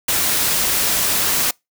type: noise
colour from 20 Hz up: white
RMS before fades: -18 dBFS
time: 0.08-1.51 s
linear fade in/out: 5 ms
effects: noise-tail reverb RT60 0.2 s tail -26 dB re dry